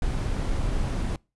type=noise; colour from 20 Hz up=brown; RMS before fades=-26 dBFS; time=0.02-1.16 s; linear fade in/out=2 ms; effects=noise-tail reverb RT60 0.3 s tail -26 dB re dry + resampled to 24000 Hz